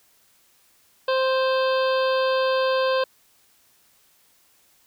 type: harmonic tone with a mistuned harmonic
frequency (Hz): 523.3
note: C5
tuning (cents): 0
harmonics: 1 / 2 / 3 / 5 / 6 / 7 / 8 / 9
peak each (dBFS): -20 / -26 / -30 / -34 / -36 / -37 / -38 / -39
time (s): 1.08-3.04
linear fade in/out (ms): 5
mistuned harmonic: 7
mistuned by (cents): -21
effects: white hiss -60 dBFS RMS until 4.86 s